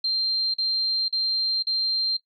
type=tone bursts; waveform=sine; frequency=4164 Hz; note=C8; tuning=9 cents flat; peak=-21 dBFS; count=4; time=0.04-2.169 s; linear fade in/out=5 ms; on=500 ms; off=43 ms; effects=noise-tail reverb RT60 0.1 s tail -17 dB re dry